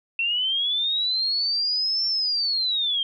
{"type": "linear two-way sweep", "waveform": "sine", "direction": "up then down", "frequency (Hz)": [2685, 5420, 3157], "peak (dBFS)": -21, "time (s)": [0.19, 3.03], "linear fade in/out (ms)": 2, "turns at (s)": 2.07, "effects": []}